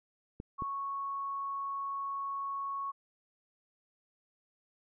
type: clicks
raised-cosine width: 3 ms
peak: -27 dBFS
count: 2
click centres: 0.401 / 0.622 s
type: tone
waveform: sine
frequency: 1106 Hz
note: C#6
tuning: 4 cents flat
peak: -34 dBFS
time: 0.58-2.92 s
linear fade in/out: 20 ms
effects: none